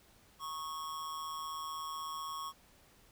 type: tone with amplitude modulation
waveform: square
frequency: 1100 Hz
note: C#6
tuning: 14 cents flat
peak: -37 dBFS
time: 0.39-2.53 s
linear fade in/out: 50 ms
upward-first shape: sine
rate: 156 Hz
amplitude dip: 60%
effects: pink hiss -64 dBFS RMS until 3.11 s